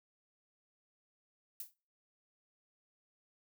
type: noise with exponential decay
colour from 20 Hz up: violet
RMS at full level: -39 dBFS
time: 1.6-1.74 s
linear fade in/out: 2 ms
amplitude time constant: 29 ms
effects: noise-tail reverb RT60 0.4 s tail -26 dB re dry